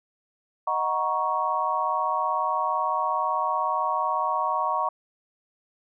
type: chord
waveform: sine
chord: D# minor seventh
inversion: none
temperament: equal with one note detuned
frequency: 622.3 / 740 / 944.8 / 1108.7 Hz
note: D#5 / F#5 / A#5 / C#6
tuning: 0 / 0 / +23 / 0 cents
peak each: -32 / -30 / -27 / -26 dBFS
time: 0.67-4.89 s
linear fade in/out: 5 ms
effects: none